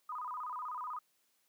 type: tone with vibrato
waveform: sine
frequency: 1110 Hz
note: C#6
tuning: 2 cents sharp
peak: -38 dBFS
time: 0.09-0.99 s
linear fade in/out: 5 ms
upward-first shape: square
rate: 16 Hz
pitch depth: 190 cents each way
effects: white hiss -75 dBFS RMS until 1.48 s + high-pass 150 Hz 12 dB/octave

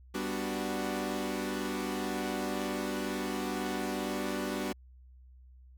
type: chord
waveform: sawtooth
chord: G major seventh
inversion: none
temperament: equal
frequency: 196 / 246.9 / 293.7 / 370 Hz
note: G3 / B3 / D4 / F#4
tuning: 0 / 0 / 0 / 0 cents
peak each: -34 dBFS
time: 0.14-4.73 s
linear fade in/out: 10 ms
effects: added 63 Hz sine -52 dBFS peak until 5.77 s

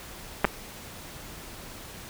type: clicks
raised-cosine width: 0.5 ms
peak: -5 dBFS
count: 2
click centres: 0.445 / 0.45 s
effects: pink hiss -43 dBFS RMS until 2.09 s

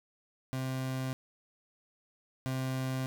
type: tone pair in turn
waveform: 30% pulse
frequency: 130.81 / 130.81 Hz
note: C3 / C3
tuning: 0 / 0 cents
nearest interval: unison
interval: 0 cents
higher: neither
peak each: -30 / -29 dBFS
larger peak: second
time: 0.53-1.13 / 2.46-3.06 s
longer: neither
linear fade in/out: 0 ms
effects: none

